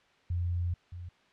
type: tone pair in turn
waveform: sine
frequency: 87.3 / 88.16 Hz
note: F2 / F2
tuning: 0 / +17 cents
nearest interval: unison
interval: 17 cents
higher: second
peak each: -28 / -39 dBFS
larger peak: first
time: 0.3-0.74 / 0.92-1.09 s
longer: first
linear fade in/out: 5 ms
effects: white hiss -64 dBFS RMS until 1.32 s + low-pass 3000 Hz 12 dB/octave